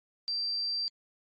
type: tone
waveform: sine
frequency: 4699 Hz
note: D8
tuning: in tune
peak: -29 dBFS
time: 0.28-0.88 s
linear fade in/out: 0 ms
effects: MP3 32 kbps